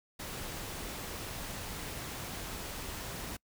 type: noise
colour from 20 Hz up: pink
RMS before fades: -41 dBFS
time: 0.19-3.37 s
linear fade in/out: 10 ms
effects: noise-tail reverb RT60 0.1 s tail -26 dB re dry